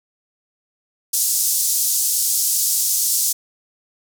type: band-pass noise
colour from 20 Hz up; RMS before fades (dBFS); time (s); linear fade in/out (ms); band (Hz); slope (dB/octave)
pink; -19; 1.13-3.33; 10; 5800 to 16000; 24
effects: none